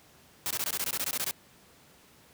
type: noise bursts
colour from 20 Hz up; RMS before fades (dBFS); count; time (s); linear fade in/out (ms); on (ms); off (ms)
white; -31; 13; 0.46-1.31; 0; 46; 21
effects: pink hiss -58 dBFS RMS until 2.33 s + high-pass 80 Hz 12 dB/octave